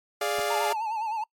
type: chord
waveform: sawtooth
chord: D diminished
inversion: second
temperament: equal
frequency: 415.3 / 587.3 / 698.5 Hz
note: Ab4 / D5 / F5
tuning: 0 / 0 / 0 cents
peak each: -26 dBFS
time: 0.21-0.73 s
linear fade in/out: 5 ms
type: clicks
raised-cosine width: 1 ms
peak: -25 dBFS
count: 2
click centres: 0.386 / 0.395 s
type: tone with vibrato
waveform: triangle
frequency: 880 Hz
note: A5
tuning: in tune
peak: -25 dBFS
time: 0.5-1.24 s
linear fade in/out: 5 ms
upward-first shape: sine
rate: 9.7 Hz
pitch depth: 81 cents each way
effects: noise-tail reverb RT60 0.1 s tail -26 dB re dry + MP3 64 kbps